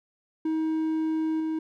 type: tone with level steps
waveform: triangle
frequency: 317.1 Hz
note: D#4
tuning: 33 cents sharp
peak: -22 / -24 dBFS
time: 0.45-1.59 s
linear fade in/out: 5 ms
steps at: 1.4 s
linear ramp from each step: 2 ms
effects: none